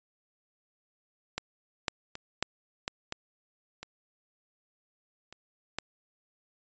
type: clicks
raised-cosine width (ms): 0.2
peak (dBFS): -14 / -10 / -22 / -9 / -14 / -16 / -23 / -29 / -14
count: 9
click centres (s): 1.38 / 1.882 / 2.154 / 2.426 / 2.879 / 3.124 / 3.83 / 5.326 / 5.786
effects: resampled to 16000 Hz